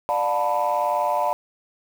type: chord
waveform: sine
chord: B half-diminished seventh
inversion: first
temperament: just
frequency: 592.7 / 711.2 / 889 / 987.8 Hz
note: D5 / F5 / A5 / B5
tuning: +16 / +31 / +18 / 0 cents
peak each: -24 dBFS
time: 0.09-1.33 s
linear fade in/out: 0 ms
effects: tanh soft clip ceiling -13 dBFS + 7-bit